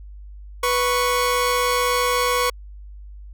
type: tone pair together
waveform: sawtooth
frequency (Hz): 492.9 / 1108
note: B4 / C#6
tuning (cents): -3 / -1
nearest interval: octave + major second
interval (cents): 1402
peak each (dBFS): -17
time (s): 0.63-2.5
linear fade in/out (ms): 5
effects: added 50 Hz sine -36 dBFS peak until 3.33 s